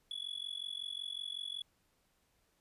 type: tone with amplitude modulation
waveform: triangle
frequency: 3402 Hz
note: G#7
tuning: 41 cents sharp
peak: -34 dBFS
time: 0.11-1.62 s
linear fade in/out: 2 ms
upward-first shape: sine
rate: 45.4 Hz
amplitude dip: 95%
effects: pink hiss -75 dBFS RMS until 2.6 s + resampled to 32000 Hz